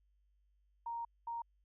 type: tone bursts at uneven times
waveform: sine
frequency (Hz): 932.3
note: A#5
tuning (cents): 0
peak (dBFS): -38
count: 2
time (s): 0.86-1.05 / 1.27-1.42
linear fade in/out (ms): 5
effects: added 50 Hz sine -70 dBFS peak until 1.64 s